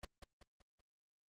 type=noise with echo; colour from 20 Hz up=pink; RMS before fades=-44 dBFS; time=0.03-0.05 s; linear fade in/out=5 ms; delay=190 ms; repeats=4; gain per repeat=-7 dB; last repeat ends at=0.81 s; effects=low-pass 7000 Hz 12 dB/octave + Opus 32 kbps